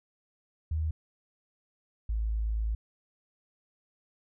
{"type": "tone pair in turn", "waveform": "sine", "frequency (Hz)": [78.6, 54.4], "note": ["D#2", "A1"], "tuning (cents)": [18, -19], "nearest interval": "tritone", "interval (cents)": 637, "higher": "first", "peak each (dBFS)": -27, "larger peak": "neither", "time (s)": [[0.71, 0.91], [2.09, 2.75]], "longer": "second", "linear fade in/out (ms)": 5, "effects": []}